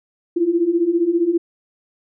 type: beating tone pair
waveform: sine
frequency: 330 / 345 Hz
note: E4 / F4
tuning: +2 / -21 cents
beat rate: 15 Hz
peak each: -20 / -16 dBFS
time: 0.36-1.38 s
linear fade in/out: 10 ms
effects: none